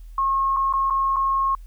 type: tone with dropouts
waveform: sine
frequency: 1083 Hz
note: C#6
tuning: 41 cents flat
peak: -18 dBFS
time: 0.18-1.55 s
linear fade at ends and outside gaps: 2 ms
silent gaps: 0.564-0.568 / 0.727-0.736 / 0.9-0.906 / 1.161-1.166 s
effects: added 41 Hz sine -37 dBFS peak until 1.66 s + white hiss -63 dBFS RMS until 1.66 s